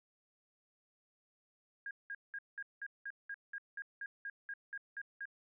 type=tone bursts; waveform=sine; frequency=1627 Hz; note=G#6; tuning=36 cents flat; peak=-40 dBFS; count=15; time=1.86-5.255 s; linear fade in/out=2 ms; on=49 ms; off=190 ms; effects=none